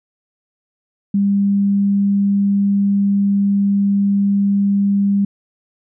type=tone; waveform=sine; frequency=199.8 Hz; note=G3; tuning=33 cents sharp; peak=-12 dBFS; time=1.14-5.25 s; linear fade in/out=5 ms; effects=none